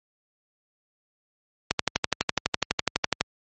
click train, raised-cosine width 0.2 ms, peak -3 dBFS, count 19, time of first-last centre 1.71-3.21 s, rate 12 Hz, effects high-pass 60 Hz 12 dB/octave + MP3 32 kbps

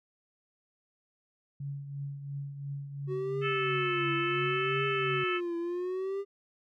sine tone with tremolo, 140.7 Hz, C#3, 26 cents sharp, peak -33 dBFS, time 1.6-5.24 s, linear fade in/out 5 ms, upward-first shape triangle, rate 2.9 Hz, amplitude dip 60%
triangle tone with vibrato, 370 Hz, F#4, in tune, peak -29 dBFS, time 3.07-6.25 s, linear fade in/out 50 ms, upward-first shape triangle, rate 0.7 Hz, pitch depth 160 cents each way
harmonic tone, 436.7 Hz, A4, 13 cents flat, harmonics 3 / 4 / 5 / 6 / 7, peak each -33 / -38 / -39 / -35 / -40 dBFS, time 3.41-5.41 s, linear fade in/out 50 ms
effects none

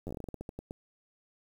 slowing click train, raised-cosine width 2 ms, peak -26 dBFS, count 15, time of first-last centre 0.07-0.709 s, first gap 10 ms, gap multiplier 1.21, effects 9-bit

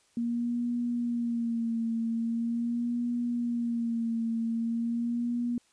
sine tone with vibrato, 234.1 Hz, A#3, 8 cents sharp, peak -27 dBFS, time 0.17-5.58 s, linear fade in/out 2 ms, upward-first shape sine, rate 0.42 Hz, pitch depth 45 cents each way, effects white hiss -66 dBFS RMS until 5.72 s + resampled to 22050 Hz

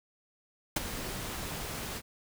pink noise with ADSR envelope, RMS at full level -26 dBFS, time 0.76-2.02 s, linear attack 6 ms, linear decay 20 ms, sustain -12 dB, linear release 49 ms, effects none

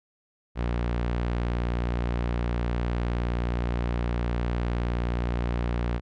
sawtooth tone, 59.4 Hz, A#1, 33 cents sharp, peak -21 dBFS, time 0.55-6.01 s, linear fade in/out 50 ms, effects low-pass 3000 Hz 12 dB/octave

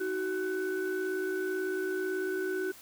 sine tone cluster, 317.2 / 375.3 / 1497 Hz, D#4 / F#4 / F#6, +33 / +25 / +20 cents, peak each -37 / -30 / -36 dBFS, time 0-2.72 s, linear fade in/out 10 ms, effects tanh soft clip ceiling -24 dBFS + white hiss -52 dBFS RMS until 2.81 s

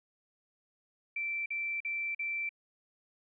sine tone bursts, 2339 Hz, D7, 8 cents flat, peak -32 dBFS, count 4, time 1.16-2.492 s, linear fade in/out 5 ms, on 300 ms, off 44 ms, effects none

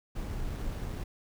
brown noise with sample-and-hold, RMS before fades -35 dBFS, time 0.15-1.04 s, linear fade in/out 10 ms, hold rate 7350 Hz, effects none

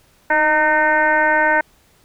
sine tone with frequency modulation, 1222 Hz, D#6, 32 cents flat, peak -12 dBFS, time 0.3-1.61 s, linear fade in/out 5 ms, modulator 303 Hz, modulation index 2.3, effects pink hiss -55 dBFS RMS until 2.04 s

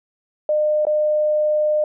sine tone with dropouts, 606 Hz, D#5, 46 cents flat, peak -15 dBFS, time 0.49-1.84 s, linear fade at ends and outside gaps 2 ms, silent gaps 0.852-0.868 s, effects none

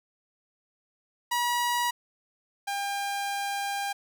sawtooth tone pair in turn, 964 / 800.9 Hz, B5 / G5, -42 / +37 cents, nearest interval minor third, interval 321 cents, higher first, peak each -21 / -25 dBFS, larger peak first, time 1.31-1.91 / 2.67-3.93 s, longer second, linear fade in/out 10 ms, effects none

